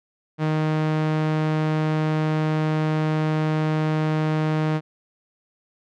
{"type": "tone with low-pass filter", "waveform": "sawtooth", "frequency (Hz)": 155.4, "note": "D#3", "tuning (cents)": -2, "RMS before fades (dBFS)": -22, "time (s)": [0.38, 4.81], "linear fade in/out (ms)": 50, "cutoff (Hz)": 3100, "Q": 0.51, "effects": []}